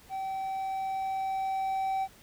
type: tone with level ramp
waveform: triangle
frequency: 770 Hz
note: G5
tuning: 31 cents flat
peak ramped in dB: -30 to -25 dBFS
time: 0.09-2.08 s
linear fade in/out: 50 ms
effects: pink hiss -56 dBFS RMS until 2.22 s